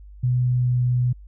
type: tone with pitch glide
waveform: sine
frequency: 124.7 to 123.91 Hz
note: B2 to B2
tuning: +17 to +6 cents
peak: -17 dBFS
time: 0.23-1.13 s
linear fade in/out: 10 ms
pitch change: -11 cents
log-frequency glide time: 0.48-0.77 s
effects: added 50 Hz sine -40 dBFS peak until 1.27 s